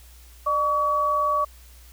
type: tone pair together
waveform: sine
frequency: 601 / 1134.5 Hz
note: D5 / C#6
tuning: +40 / +40 cents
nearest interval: major seventh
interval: 1100 cents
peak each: -27 / -20 dBFS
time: 0.46-1.45 s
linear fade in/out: 10 ms
effects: added 60 Hz sine -46 dBFS peak until 1.92 s + white hiss -53 dBFS RMS until 1.92 s